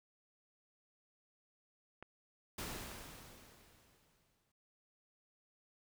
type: clicks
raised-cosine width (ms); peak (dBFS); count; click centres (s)
0.5; -34 / -34 / -44; 3; 2.026 / 2.915 / 2.985
type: noise with exponential decay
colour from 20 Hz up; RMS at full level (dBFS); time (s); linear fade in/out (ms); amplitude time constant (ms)
pink; -42; 2.58-4.52; 5; 420
effects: none